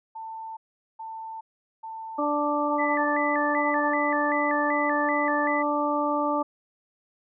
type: tone bursts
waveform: sine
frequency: 892 Hz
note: A5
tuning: 23 cents sharp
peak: -34 dBFS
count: 5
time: 0.15-3.93 s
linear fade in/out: 10 ms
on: 420 ms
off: 420 ms
type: harmonic tone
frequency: 293.7 Hz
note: D4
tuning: in tune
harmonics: 1 / 2 / 3 / 4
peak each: -28 / -28 / -28 / -28 dBFS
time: 2.18-6.43 s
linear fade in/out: 10 ms
type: tone with vibrato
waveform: sine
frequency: 1873 Hz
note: A#6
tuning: 8 cents sharp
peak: -28 dBFS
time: 2.78-5.63 s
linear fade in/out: 20 ms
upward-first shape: square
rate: 2.6 Hz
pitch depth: 110 cents each way
effects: none